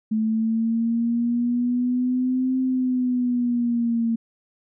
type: linear two-way sweep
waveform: sine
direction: up then down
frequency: 217.4 to 260 to 227.8 Hz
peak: -19 dBFS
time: 0.11-4.16 s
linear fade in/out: 10 ms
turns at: 2.59 s
effects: none